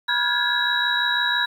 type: tone cluster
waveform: sine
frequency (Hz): 975 / 1421 / 1630 / 1696 / 3868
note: B5 / F6 / G#6 / G#6 / B7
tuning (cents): -23 / +30 / -33 / +36 / -37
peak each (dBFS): -27 / -29 / -25 / -25 / -23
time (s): 0.08-1.46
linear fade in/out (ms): 10
effects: 8-bit